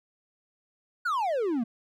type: exponential sweep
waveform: triangle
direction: down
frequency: 1514 to 217 Hz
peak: -23 dBFS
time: 1.05-1.64 s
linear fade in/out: 10 ms
effects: none